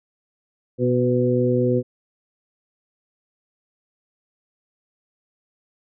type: harmonic tone with a mistuned harmonic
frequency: 123.47 Hz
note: B2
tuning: in tune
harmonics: 1 / 2 / 3 / 4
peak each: -22 / -22 / -22 / -22 dBFS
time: 0.78-1.83 s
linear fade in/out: 50 ms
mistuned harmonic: 4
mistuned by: +18 cents
effects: none